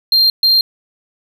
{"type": "tone bursts at uneven times", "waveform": "triangle", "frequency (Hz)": 4186, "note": "C8", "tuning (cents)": 0, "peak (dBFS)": -7, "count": 2, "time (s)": [[0.12, 0.3], [0.43, 0.61]], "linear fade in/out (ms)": 2, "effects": ["8-bit"]}